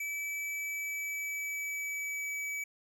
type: tone with pitch glide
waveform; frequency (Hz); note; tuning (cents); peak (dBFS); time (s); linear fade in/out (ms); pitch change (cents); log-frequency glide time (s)
square; 2303 to 2287; D7 to D7; -34 to -47; -35; 0-2.64; 5; -13; 0.39-2.35
effects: none